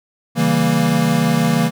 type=chord; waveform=square; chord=C# diminished seventh; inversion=none; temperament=equal; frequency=138.59 / 164.81 / 196 / 233.1 Hz; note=C#3 / E3 / G3 / Bb3; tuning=0 / 0 / 0 / 0 cents; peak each=-23 / -18 / -23 / -18 dBFS; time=0.35-1.71 s; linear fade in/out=50 ms; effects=none